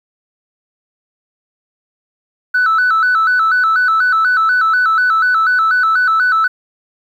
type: tone with vibrato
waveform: sine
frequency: 1400 Hz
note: F6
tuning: 4 cents sharp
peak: -8 dBFS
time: 2.54-6.48 s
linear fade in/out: 10 ms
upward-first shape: square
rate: 4.1 Hz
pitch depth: 110 cents each way
effects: tanh soft clip ceiling -7 dBFS + 8-bit